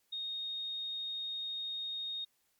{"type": "tone", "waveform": "sine", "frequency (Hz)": 3714, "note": "A#7", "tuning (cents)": -7, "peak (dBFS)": -36, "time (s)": [0.12, 2.25], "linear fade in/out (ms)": 10, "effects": ["white hiss -75 dBFS RMS until 2.59 s", "MP3 96 kbps"]}